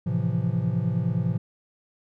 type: chord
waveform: triangle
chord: F major seventh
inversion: first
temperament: equal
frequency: 110 / 130.81 / 164.81 / 174.61 Hz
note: A2 / C3 / E3 / F3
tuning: 0 / 0 / 0 / 0 cents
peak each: -26 dBFS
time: 0.06-1.38 s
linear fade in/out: 10 ms
effects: none